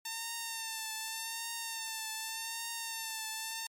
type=tone with vibrato; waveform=5% pulse; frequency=901 Hz; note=A5; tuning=41 cents sharp; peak=-25 dBFS; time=0.05-3.67 s; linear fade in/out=5 ms; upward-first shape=triangle; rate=0.85 Hz; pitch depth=47 cents each way; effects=MP3 96 kbps